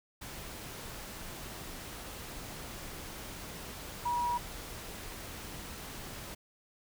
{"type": "tone in noise", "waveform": "sine", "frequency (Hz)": 962, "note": "B5", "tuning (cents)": -46, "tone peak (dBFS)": -29, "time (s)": [4.05, 4.38], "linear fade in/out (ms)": 10, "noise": "pink", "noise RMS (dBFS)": -44, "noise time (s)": [0.21, 6.35], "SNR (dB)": 12, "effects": []}